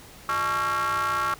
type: ring-modulated tone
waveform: square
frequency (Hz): 127.1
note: C3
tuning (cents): -50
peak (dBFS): -21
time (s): 0.29-1.34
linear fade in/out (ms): 0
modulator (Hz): 1240
effects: pink hiss -47 dBFS RMS until 1.39 s